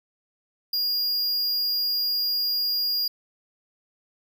square tone, 4838 Hz, D#8, 49 cents flat, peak -23 dBFS, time 0.73-3.08 s, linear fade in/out 5 ms, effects none

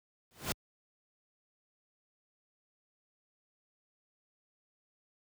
pink noise with exponential growth, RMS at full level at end -29 dBFS, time 0.31-0.52 s, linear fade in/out 0 ms, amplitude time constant 44 ms, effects high-pass 60 Hz 12 dB/octave

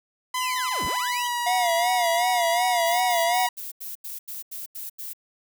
sawtooth tone with pitch glide, 1012 to 960.7 Hz, B5 to B5, +42 to -48 cents, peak -21 dBFS, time 0.34-3.49 s, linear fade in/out 5 ms, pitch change -90 cents, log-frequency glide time 0.78-1.39 s
sawtooth linear two-way sweep, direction down then up, 3277 to 35.55 to 3277 Hz, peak -28 dBFS, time 0.36-1.28 s, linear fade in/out 20 ms, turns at 0.85 s
square tone with vibrato, 706 Hz, F5, 19 cents sharp, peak -22 dBFS, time 1.46-3.47 s, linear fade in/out 10 ms, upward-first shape sine, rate 2.7 Hz, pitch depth 90 cents each way
violet noise bursts, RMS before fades -35 dBFS, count 10, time 2.86-5.134 s, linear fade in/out 10 ms, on 150 ms, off 86 ms
effects none

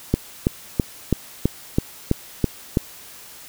click train, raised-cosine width 3 ms, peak -3 dBFS, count 9, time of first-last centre 0.14-2.772 s, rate 3.04 Hz, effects white hiss -42 dBFS RMS until 3.48 s

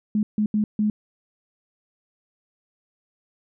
sine tone bursts at uneven times, 211.6 Hz, G#3, 33 cents sharp, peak -18 dBFS, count 4, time 0.15-0.23 / 0.38-0.46 / 0.54-0.64 / 0.79-0.9 s, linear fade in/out 2 ms, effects none

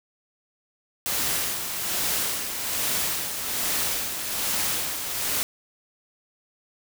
white noise with tremolo, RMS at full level -25 dBFS, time 1.06-5.43 s, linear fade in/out 0 ms, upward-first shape sine, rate 1.2 Hz, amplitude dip 50%, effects none

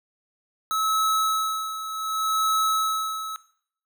square tone with tremolo, 1295 Hz, E6, 31 cents flat, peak -20 dBFS, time 0.71-3.36 s, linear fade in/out 0 ms, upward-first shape sine, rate 0.67 Hz, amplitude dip 70%, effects noise-tail reverb RT60 0.6 s tail -18 dB re dry

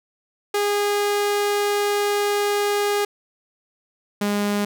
sawtooth tone pair in turn, 410 / 205 Hz, G#4 / G#3, -22 / -22 cents, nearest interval octave, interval 1200 cents, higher first, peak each -15 / -16 dBFS, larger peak first, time 0.54-3.05 / 4.21-4.65 s, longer first, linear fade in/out 5 ms, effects none

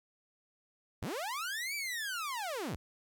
sawtooth linear two-way sweep, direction up then down, 55 to 2349 to 55 Hz, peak -32 dBFS, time 1.02-2.76 s, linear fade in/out 5 ms, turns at 1.75 s, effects 12-bit

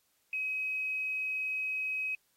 sine tone with quantisation, 2539 Hz, D#7, 34 cents sharp, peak -31 dBFS, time 0.33-2.15 s, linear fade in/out 2 ms, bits 10, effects white hiss -73 dBFS RMS until 2.36 s + AAC 48 kbps

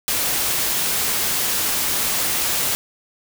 white noise, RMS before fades -21 dBFS, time 0.08-2.75 s, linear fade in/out 0 ms, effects none

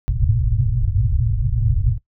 white low-pass noise, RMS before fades -18 dBFS, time 0.08-1.98 s, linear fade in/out 0 ms, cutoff 130 Hz, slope 96 dB/octave, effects noise-tail reverb RT60 0.1 s tail -17 dB re dry

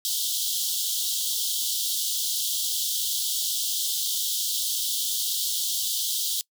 pink high-pass noise, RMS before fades -27 dBFS, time 0.05-6.41 s, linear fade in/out 0 ms, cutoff 3100 Hz, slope 96 dB/octave, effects noise-tail reverb RT60 0.1 s tail -23 dB re dry

